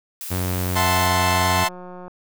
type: noise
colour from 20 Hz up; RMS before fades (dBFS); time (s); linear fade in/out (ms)
blue; -32; 0.21-1.07; 0
type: tone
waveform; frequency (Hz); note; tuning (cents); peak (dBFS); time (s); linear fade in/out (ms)
sawtooth; 90.9; F#2; -30; -18; 0.3-1.65; 20
type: chord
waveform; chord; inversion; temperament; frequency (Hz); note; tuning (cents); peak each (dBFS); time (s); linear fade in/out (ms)
sawtooth; F# half-diminished seventh; third; equal; 659.3 / 740 / 880 / 1046.5; E5 / F#5 / A5 / C6; 0 / 0 / 0 / 0; -22 / -23 / -19 / -18; 0.75-1.69; 20
type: click train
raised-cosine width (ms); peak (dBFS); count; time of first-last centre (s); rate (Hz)
1; -25; 91; 1.58-2.08; 180
effects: none